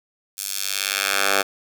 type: tone with high-pass filter sweep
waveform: 10% pulse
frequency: 98.4 Hz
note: G2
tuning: 7 cents sharp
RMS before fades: -23 dBFS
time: 0.37-1.43 s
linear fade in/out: 20 ms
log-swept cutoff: 7400 to 760 Hz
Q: 0.79
effects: none